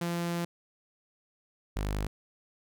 sawtooth tone pair in turn, 171.6 / 50.66 Hz, F3 / G#1, -30 / -42 cents, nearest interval octave + major sixth, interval 2112 cents, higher first, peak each -26 dBFS, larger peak neither, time 0.01-0.45 / 1.76-2.07 s, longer first, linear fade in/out 5 ms, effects none

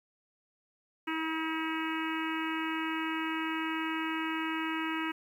harmonic tone, 320.4 Hz, E4, 49 cents flat, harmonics 1 / 3 / 4 / 5 / 6 / 7 / 8 / 9, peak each -34 / -39 / -40 / -41 / -42 / -42 / -43 / -44 dBFS, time 1.07-5.12 s, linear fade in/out 10 ms, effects 10-bit

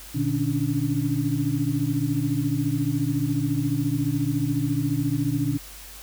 sine tone cluster, 120.6 / 149.9 / 279.3 / 293.5 Hz, B2 / D3 / C#4 / D4, -41 / +36 / +13 / -1 cents, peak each -27 dBFS, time 0.14-5.58 s, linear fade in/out 20 ms, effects added 50 Hz sine -45 dBFS peak until 6.02 s + white hiss -43 dBFS RMS until 6.02 s

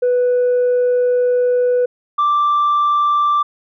sine tone pair in turn, 493.9 / 1174.7 Hz, B4 / D6, 0 / 0 cents, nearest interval octave + minor third, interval 1500 cents, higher second, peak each -10 dBFS, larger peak neither, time 0.02-1.86 / 2.18-3.43 s, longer first, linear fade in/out 10 ms, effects tanh soft clip ceiling -10 dBFS

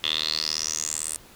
10% pulse tone with band-pass filter sweep, 77.78 Hz, D#2, in tune, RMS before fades -28 dBFS, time 0.04-1.16 s, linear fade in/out 0 ms, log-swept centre 3300 to 9100 Hz, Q 7.7, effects pink hiss -50 dBFS RMS until 1.35 s

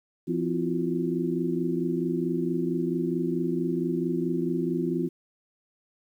sine tone cluster, 171 / 256.3 / 332.9 / 357.4 Hz, F3 / C4 / E4 / F4, -36 / -36 / +17 / +40 cents, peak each -30 dBFS, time 0.27-5.09 s, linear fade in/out 20 ms, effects 10-bit

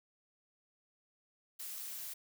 blue noise, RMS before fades -44 dBFS, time 1.59-2.14 s, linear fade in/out 10 ms, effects none

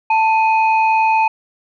sine tone pair together, 884.6 / 2502 Hz, A5 / D#7, +9 / +9 cents, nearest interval octave + tritone, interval 1800 cents, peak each -11 / -19 dBFS, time 0.1-1.28 s, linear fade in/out 5 ms, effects tanh soft clip ceiling -4 dBFS

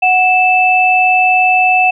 sine tone pair together, 740 / 2637 Hz, F#5 / E7, 0 / 0 cents, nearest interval octave + minor seventh, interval 2200 cents, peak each -10 dBFS, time 0.02-1.91 s, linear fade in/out 10 ms, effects none

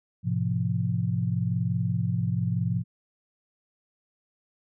sine tone cluster, 106.6 / 127.5 / 172.4 Hz, G#2 / C3 / F3, +46 / -44 / -22 cents, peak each -28 dBFS, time 0.23-2.84 s, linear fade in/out 50 ms, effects none

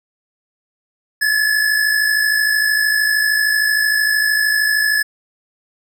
square tone pair together, 1706.9 / 1760 Hz, G#6 / A6, +47 / 0 cents, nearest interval minor second, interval 53 cents, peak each -15 / -22 dBFS, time 1.21-5.03 s, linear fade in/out 10 ms, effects none

